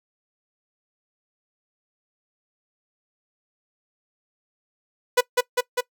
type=tone with echo; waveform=sawtooth; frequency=493.9 Hz; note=B4; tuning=in tune; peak=-10 dBFS; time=5.17-5.21 s; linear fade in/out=10 ms; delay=200 ms; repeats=3; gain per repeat=-2 dB; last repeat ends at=5.81 s; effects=noise-tail reverb RT60 0.1 s tail -21 dB re dry